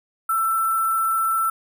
sine tone with sample-and-hold, 1335 Hz, E6, 22 cents sharp, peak -18 dBFS, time 0.29-1.5 s, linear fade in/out 5 ms, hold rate 11025 Hz, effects none

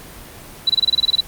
sine tone bursts, 3951 Hz, B7, in tune, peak -11 dBFS, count 11, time 0.67-1.206 s, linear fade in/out 5 ms, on 26 ms, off 25 ms, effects pink hiss -38 dBFS RMS until 1.27 s + Opus 24 kbps

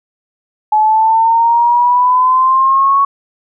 sine exponential sweep, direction up, 852 to 1116 Hz, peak -7 dBFS, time 0.72-3.05 s, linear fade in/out 5 ms, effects none

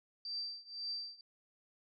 sine tone with tremolo, 4677 Hz, D8, 8 cents flat, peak -36 dBFS, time 0.25-1.21 s, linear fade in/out 2 ms, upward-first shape triangle, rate 1.9 Hz, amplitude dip 95%, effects none

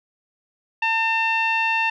sawtooth tone with low-pass filter, 900 Hz, A5, 39 cents sharp, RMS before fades -21 dBFS, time 0.82-1.9 s, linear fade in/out 5 ms, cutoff 2600 Hz, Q 4.3, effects none

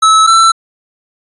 square tone pair in turn, 1300 / 1335 Hz, E6 / E6, -24 / +22 cents, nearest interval unison, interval 46 cents, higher second, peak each -5 dBFS, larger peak neither, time 0.02-0.27 / 0.27-0.52 s, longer neither, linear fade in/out 10 ms, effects resampled to 24000 Hz

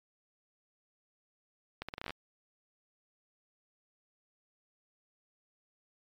accelerating click train, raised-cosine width 0.3 ms, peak -22 dBFS, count 10, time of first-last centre 1.82-2.106 s, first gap 66 ms, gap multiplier 0.8, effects MP3 96 kbps

